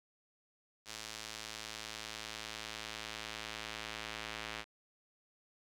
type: tone with band-pass filter sweep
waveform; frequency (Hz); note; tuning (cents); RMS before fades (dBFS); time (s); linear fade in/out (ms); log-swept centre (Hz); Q
square; 55; A1; 0; -45; 0.85-4.65; 50; 5400 to 2700; 0.94
effects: none